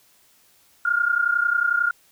sine tone pair together, 1401.9 / 1433 Hz, F6 / F6, +6 / +44 cents, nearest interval unison, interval 38 cents, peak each -20 / -22 dBFS, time 0.85-1.91 s, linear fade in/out 5 ms, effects white hiss -58 dBFS RMS until 2.11 s

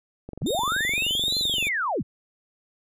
click train, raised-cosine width 2 ms, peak -23 dBFS, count 33, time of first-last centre 0.29-1.669 s, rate 23.2 Hz
sine linear two-way sweep, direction up then down, 49.94 to 4186 to 49.94 Hz, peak -23 dBFS, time 0.41-2.03 s, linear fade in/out 20 ms, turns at 1.38 s
sawtooth tone with vibrato, 3606 Hz, A7, 42 cents sharp, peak -27 dBFS, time 0.46-1.69 s, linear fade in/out 10 ms, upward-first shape sine, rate 4.1 Hz, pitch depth 55 cents each way
effects none

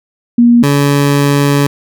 sine / 20% pulse tone pair in turn, 237.9 / 142.36 Hz, A#3 / C#3, +35 / +46 cents, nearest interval major sixth, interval 889 cents, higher first, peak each -3 dBFS, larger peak neither, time 0.38-0.63 / 0.63-1.67 s, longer second, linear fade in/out 5 ms, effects none

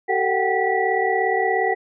sine tone cluster, 382.9 / 448.6 / 742 / 779 / 1954 Hz, G4 / A4 / F#5 / G5 / B6, -41 / +34 / +5 / -11 / -19 cents, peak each -24 dBFS, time 0.08-1.75 s, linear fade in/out 20 ms, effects none

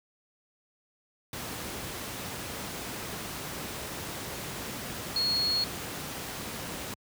sine tone in noise, 4316 Hz, C#8, 47 cents flat, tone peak -25 dBFS, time 5.16-5.64 s, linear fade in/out 2 ms, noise pink, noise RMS -37 dBFS, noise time 1.33-6.94 s, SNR +9 dB, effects high-pass 80 Hz 12 dB/octave

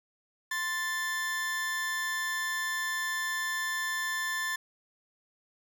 40% pulse tone pair together, 1046.5 / 1760 Hz, C6 / A6, 0 / 0 cents, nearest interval major sixth, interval 900 cents, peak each -37 / -30 dBFS, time 0.51-4.56 s, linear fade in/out 5 ms, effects none

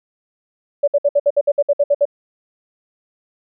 sine tone bursts, 574 Hz, D5, 40 cents flat, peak -10 dBFS, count 12, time 0.83-2.054 s, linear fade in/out 10 ms, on 47 ms, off 60 ms, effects none

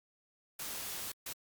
white noise bursts at uneven times, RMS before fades -41 dBFS, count 2, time 0.59-1.12 / 1.26-1.33 s, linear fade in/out 5 ms, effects Opus 48 kbps

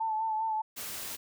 sine tone with vibrato, 880 Hz, A5, in tune, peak -28 dBFS, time 0-0.62 s, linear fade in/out 10 ms, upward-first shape sine, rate 5 Hz, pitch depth 34 cents each way
white noise, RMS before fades -39 dBFS, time 0.76-1.17 s, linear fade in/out 20 ms
effects none

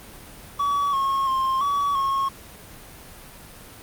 triangle tone with pitch steps, 1137 / 1087 / 1059 / 1135 / 1089 Hz, C#6 / C#6 / C6 / C#6 / C#6, +44 / -34 / +21 / +41 / -31 cents, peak -18 dBFS, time 0.59-2.29 s, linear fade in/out 10 ms, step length 340 ms, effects pink hiss -43 dBFS RMS until 3.82 s + Opus 32 kbps

